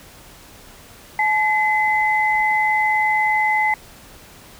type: tone pair together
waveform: sine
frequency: 856.5 / 2037 Hz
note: A5 / C7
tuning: -47 / -47 cents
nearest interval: octave + minor third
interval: 1500 cents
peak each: -18 dBFS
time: 1.19-3.74 s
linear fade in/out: 2 ms
effects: pink hiss -44 dBFS RMS until 4.59 s